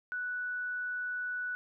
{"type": "tone", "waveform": "sine", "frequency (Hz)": 1480, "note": "F#6", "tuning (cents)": 0, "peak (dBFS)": -33, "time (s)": [0.12, 1.55], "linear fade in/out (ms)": 0, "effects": []}